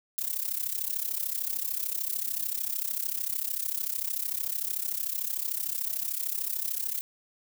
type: noise with amplitude modulation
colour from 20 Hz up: violet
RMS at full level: -28 dBFS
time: 0.18-7.01 s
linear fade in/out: 0 ms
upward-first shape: sine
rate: 33.4 Hz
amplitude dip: 85%
effects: none